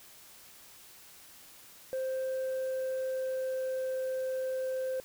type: tone with pitch glide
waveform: sine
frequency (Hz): 523.3 to 520.3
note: C5 to C5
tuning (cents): 0 to -10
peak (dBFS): -28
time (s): 1.93-5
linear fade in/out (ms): 0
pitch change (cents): -10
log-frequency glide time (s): 2.18-3.8
effects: tanh soft clip ceiling -30 dBFS + white hiss -54 dBFS RMS until 5.04 s